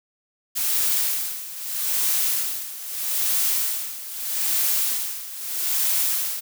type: noise with tremolo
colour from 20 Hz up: blue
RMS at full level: -21 dBFS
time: 0.55-6.41 s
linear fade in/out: 20 ms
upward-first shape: sine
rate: 0.79 Hz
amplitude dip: 80%
effects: none